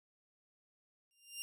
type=tone with exponential growth; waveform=15% pulse; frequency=2794 Hz; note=F7; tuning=in tune; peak=-31 dBFS; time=1.11-1.42 s; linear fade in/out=0 ms; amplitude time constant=66 ms; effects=none